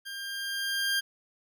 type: tone with level ramp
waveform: 20% pulse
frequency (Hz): 1599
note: G6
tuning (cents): +34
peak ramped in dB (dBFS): -33 to -20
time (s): 0.05-1.01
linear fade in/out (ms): 20
effects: none